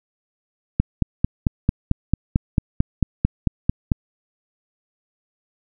click train, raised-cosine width 5 ms, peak -3 dBFS, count 15, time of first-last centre 0.8-3.918 s, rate 4.49 Hz, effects none

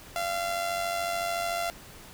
sawtooth tone with amplitude modulation, 686 Hz, F5, 31 cents flat, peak -22 dBFS, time 0.16-1.7 s, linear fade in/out 0 ms, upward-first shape sine, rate 93.7 Hz, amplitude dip 50%, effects pink hiss -48 dBFS RMS until 2.13 s

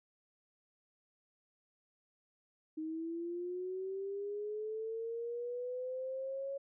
sine linear sweep, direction up, 311.1 to 554.4 Hz, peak -37 dBFS, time 2.77-6.58 s, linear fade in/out 10 ms, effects none

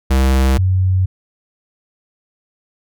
square / sine tone pair in turn, 66 / 93.34 Hz, C2 / F#2, +16 / +16 cents, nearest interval tritone, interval 600 cents, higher second, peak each -11 dBFS, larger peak neither, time 0.1-0.58 / 0.58-1.06 s, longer neither, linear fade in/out 10 ms, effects none

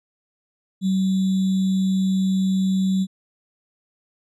sine tone with sample-and-hold, 189.9 Hz, F#3, 45 cents sharp, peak -17 dBFS, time 0.81-3.07 s, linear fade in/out 50 ms, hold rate 3675 Hz, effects resampled to 24000 Hz

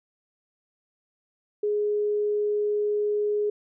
sine tone, 416.9 Hz, G#4, 7 cents sharp, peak -22 dBFS, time 1.63-3.5 s, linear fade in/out 5 ms, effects none

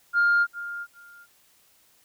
sine tone with echo, 1406 Hz, F6, 11 cents sharp, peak -16 dBFS, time 0.13-0.47 s, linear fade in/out 50 ms, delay 400 ms, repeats 2, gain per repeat -15 dB, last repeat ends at 1.27 s, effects tanh soft clip ceiling -14 dBFS + white hiss -61 dBFS RMS until 2.04 s

